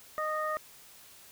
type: harmonic tone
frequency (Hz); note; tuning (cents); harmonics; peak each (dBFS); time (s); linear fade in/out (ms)
618; D#5; -12; 1 / 2 / 3; -34 / -32 / -39; 0.18-0.57; 0
effects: white hiss -54 dBFS RMS until 1.31 s